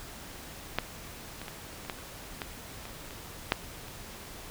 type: clicks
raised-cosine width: 0.3 ms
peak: -10 / -24 / -23 / -29 / -17 / -30 / -17 / -25 / -26 / -7 / -29 dBFS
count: 11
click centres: 0.786 / 1.416 / 1.482 / 1.85 / 1.898 / 1.987 / 2.418 / 2.854 / 3.108 / 3.521 / 3.883 s
effects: pink hiss -45 dBFS RMS until 4.5 s